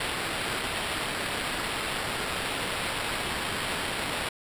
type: noise with sample-and-hold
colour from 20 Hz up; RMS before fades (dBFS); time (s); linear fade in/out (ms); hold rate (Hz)
violet; -31; 0-4.29; 5; 6300
effects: resampled to 32000 Hz